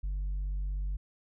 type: tone with tanh clipping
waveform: sine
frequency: 48.23 Hz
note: G1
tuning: 27 cents flat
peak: -31 dBFS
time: 0.03-0.97 s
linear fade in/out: 10 ms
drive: 2 dB
effects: none